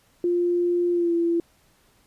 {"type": "tone with pitch glide", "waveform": "sine", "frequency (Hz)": [350, 338.7], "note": ["F4", "E4"], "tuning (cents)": [4, 47], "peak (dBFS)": -19, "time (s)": [0.24, 1.4], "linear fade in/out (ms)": 2, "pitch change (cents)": -57, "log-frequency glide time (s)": [0.92, 1.13], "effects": ["pink hiss -61 dBFS RMS until 2.06 s", "resampled to 32000 Hz"]}